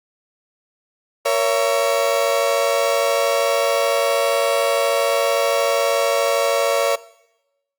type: chord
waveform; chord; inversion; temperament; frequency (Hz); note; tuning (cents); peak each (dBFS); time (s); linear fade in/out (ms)
35% pulse; A# diminished; none; just; 466.2 / 559.4 / 671.3; A#4 / C#5 / E5; 0 / +16 / +31; -21 / -17 / -21; 1.25-6.96; 10
effects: noise-tail reverb RT60 0.9 s tail -20 dB re dry + Opus 48 kbps